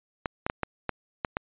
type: clicks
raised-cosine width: 0.5 ms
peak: -12 dBFS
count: 7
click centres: 0.258 / 0.465 / 0.499 / 0.633 / 0.893 / 1.248 / 1.369 s
effects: resampled to 8000 Hz